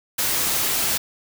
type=noise; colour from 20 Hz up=white; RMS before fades=-22 dBFS; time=0.18-0.98 s; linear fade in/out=10 ms; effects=none